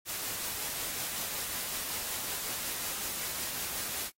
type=noise with tremolo; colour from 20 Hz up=white; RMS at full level=-35 dBFS; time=0.05-4.11 s; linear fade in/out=50 ms; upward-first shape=triangle; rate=5.4 Hz; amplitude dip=25%; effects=noise-tail reverb RT60 0.1 s tail -21 dB re dry + AAC 48 kbps